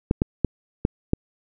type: clicks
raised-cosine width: 3 ms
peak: -5 dBFS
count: 5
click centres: 0.111 / 0.219 / 0.447 / 0.851 / 1.134 s
effects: none